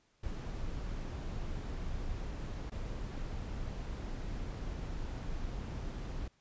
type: noise with dropouts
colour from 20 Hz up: brown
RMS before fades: -39 dBFS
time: 0.23-6.28 s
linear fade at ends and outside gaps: 5 ms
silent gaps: 2.699-2.718 s
effects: pink hiss -72 dBFS RMS until 6.4 s + resampled to 16000 Hz